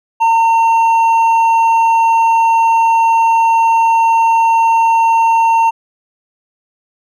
sine tone with hard clipping, 911 Hz, A#5, 40 cents flat, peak -9 dBFS, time 0.2-5.71 s, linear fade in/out 20 ms, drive 4 dB, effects none

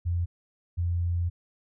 sine tone pair in turn, 86.6 / 86.6 Hz, F2 / F2, -14 / -14 cents, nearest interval unison, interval 0 cents, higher neither, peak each -24 dBFS, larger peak neither, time 0.05-0.26 / 0.77-1.3 s, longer second, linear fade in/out 20 ms, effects none

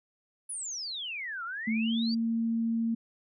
sine exponential two-way sweep, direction down then up, 10420 to 1318.5 to 4810 Hz, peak -34 dBFS, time 0.49-2.15 s, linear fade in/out 10 ms, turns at 1.44 s
sine tone with pitch glide, 222.5 to 228.5 Hz, A3 to A#3, +20 to -34 cents, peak -26 dBFS, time 1.67-2.95 s, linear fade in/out 10 ms, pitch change +46 cents, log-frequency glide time 1.78-1.92 s
effects none

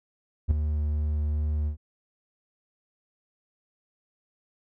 triangle tone with ADSR envelope, 75.2 Hz, D2, 42 cents sharp, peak -13 dBFS, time 0.48-1.77 s, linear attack 30 ms, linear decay 8 ms, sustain -9 dB, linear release 100 ms, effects none

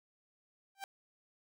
sawtooth tone with exponential growth, 784 Hz, G5, in tune, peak -33 dBFS, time 0.75-0.84 s, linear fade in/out 1 ms, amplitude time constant 18 ms, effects none

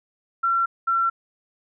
sine tone pair in turn, 1360 / 1355.1 Hz, F6 / E6, -46 / +47 cents, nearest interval unison, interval 7 cents, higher first, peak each -18 / -18 dBFS, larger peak neither, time 0.43-0.66 / 0.87-1.1 s, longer neither, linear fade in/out 10 ms, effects none

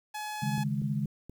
sawtooth tone, 848 Hz, G#5, 36 cents sharp, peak -31 dBFS, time 0.14-0.64 s, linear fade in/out 10 ms
sine chord, C# suspended second, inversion none, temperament equal with one note detuned, 139.39 / 155.56 / 207.7 Hz, C#3 / D#3 / G#3, +10 / 0 / 0 cents, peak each -31 / -34 / -32 dBFS, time 0.42-1.06 s, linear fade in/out 10 ms
click train, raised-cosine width 3 ms, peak -31 dBFS, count 4, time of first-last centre 0.58-1.296 s, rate 4.19 Hz
effects 10-bit

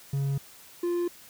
triangle tone pair in turn, 138.59 / 348.4 Hz, C#3 / F4, 0 / -4 cents, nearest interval octave + major third, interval 1596 cents, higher second, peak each -23 dBFS, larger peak neither, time 0.13-0.38 / 0.83-1.08 s, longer neither, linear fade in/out 5 ms, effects white hiss -51 dBFS RMS until 1.29 s

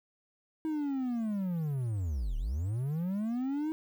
triangle linear two-way sweep, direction down then up, 319.8 to 34.03 to 319.8 Hz, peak -28 dBFS, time 0.65-3.72 s, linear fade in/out 0 ms, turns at 2.37 s, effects 10-bit

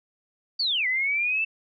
sine linear two-way sweep, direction down then up, 4670 to 1975.5 to 2674 Hz, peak -22 dBFS, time 0.59-1.45 s, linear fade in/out 10 ms, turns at 0.87 s, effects none

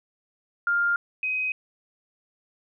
sine tone pair in turn, 1402 / 2519 Hz, F6 / D#7, +6 / +21 cents, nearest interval minor seventh, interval 1015 cents, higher second, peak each -20 / -24 dBFS, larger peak first, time 0.67-0.96 / 1.23-1.52 s, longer neither, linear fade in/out 2 ms, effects none

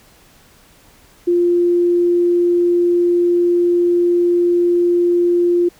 sine tone, 349.2 Hz, F4, in tune, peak -11 dBFS, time 1.27-5.69 s, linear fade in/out 10 ms, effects pink hiss -49 dBFS RMS until 5.79 s

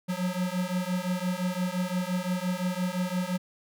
square beating tone pair, 178.9 / 184.7 Hz, F3 / F#3, +42 / -3 cents, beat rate 5.8 Hz, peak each -31 dBFS, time 0.08-3.38 s, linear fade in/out 20 ms, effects none

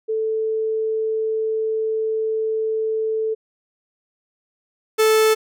sine / 45% pulse tone pair in turn, 440 / 437.5 Hz, A4 / A4, 0 / -10 cents, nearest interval unison, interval 10 cents, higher first, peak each -19 / -13 dBFS, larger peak second, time 0.08-3.35 / 4.98-5.35 s, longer first, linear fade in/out 20 ms, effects none

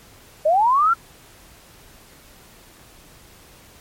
sine linear sweep, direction up, 582 to 1400 Hz, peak -13 dBFS, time 0.45-0.94 s, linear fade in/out 10 ms, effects pink hiss -48 dBFS RMS until 3.8 s + MP3 64 kbps

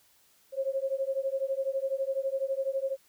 sine beating tone pair, 533 / 545 Hz, C5 / C#5, +32 / -29 cents, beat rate 12 Hz, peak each -31 dBFS, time 0.52-2.97 s, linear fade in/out 50 ms, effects white hiss -64 dBFS RMS until 3.08 s

